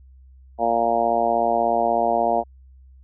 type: harmonic tone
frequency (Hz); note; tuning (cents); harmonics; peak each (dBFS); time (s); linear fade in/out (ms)
116.5; A#2; -1; 2 / 3 / 4 / 5 / 6 / 7 / 8; -30 / -30 / -28 / -24 / -20 / -26 / -29; 0.58-2.44; 50
effects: added 65 Hz sine -45 dBFS peak until 3.03 s